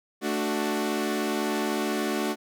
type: chord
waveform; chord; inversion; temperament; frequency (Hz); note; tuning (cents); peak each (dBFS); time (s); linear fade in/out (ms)
sawtooth; D major; second; equal; 220 / 293.7 / 370; A3 / D4 / F#4; 0 / 0 / 0; -26; 0.21-2.36; 50
effects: none